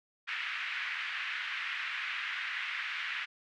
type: band-pass noise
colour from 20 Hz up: white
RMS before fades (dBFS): -37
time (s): 0.27-3.26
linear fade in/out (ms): 20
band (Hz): 1500 to 2500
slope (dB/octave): 24
effects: none